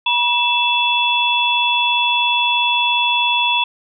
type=tone cluster; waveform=sine; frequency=963 / 2654 / 3417 Hz; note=B5 / E7 / G#7; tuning=-44 / +11 / +49 cents; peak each=-18 dBFS; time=0.06-3.64 s; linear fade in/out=5 ms; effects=none